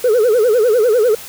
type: tone with vibrato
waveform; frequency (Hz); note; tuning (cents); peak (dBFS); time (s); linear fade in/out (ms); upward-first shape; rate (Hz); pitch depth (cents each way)
sine; 459.7; A#4; -24; -7; 0.04-1.15; 5; sine; 10; 180
effects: tanh soft clip ceiling -8 dBFS + white hiss -33 dBFS RMS until 1.28 s